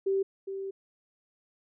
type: tone pair in turn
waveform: sine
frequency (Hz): 388.8 / 388.8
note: G4 / G4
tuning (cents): -14 / -14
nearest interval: unison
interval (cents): 0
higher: neither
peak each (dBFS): -24 / -33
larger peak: first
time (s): 0.06-0.23 / 0.47-0.71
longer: second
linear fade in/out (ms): 10
effects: none